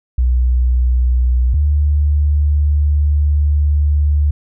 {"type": "tone pair in turn", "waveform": "sine", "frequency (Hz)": [62, 73.57], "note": ["B1", "D2"], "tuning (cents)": [7, 4], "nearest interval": "minor third", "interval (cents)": 297, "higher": "second", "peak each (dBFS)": -10, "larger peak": "neither", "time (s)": [[0.18, 1.54], [1.54, 4.31]], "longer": "second", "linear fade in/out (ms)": 5, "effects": []}